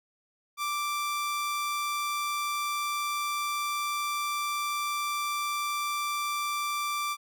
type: tone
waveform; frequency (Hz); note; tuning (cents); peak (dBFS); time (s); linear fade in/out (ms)
sawtooth; 1174.7; D6; 0; -25; 0.57-7.17; 50
effects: none